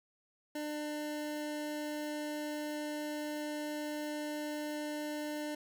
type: tone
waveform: 25% pulse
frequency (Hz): 299.5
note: D4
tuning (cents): +34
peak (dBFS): -33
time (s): 0.55-5.55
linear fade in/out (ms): 5
effects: none